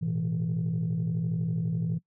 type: chord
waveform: sine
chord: A suspended second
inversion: none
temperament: equal with one note detuned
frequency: 111.41 / 123.47 / 164.81 Hz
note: A2 / B2 / E3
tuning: +22 / 0 / 0 cents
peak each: -32 / -32 / -26 dBFS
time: 0.01-1.99 s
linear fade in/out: 20 ms
effects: noise-tail reverb RT60 0.1 s tail -21 dB re dry + tanh soft clip ceiling -22 dBFS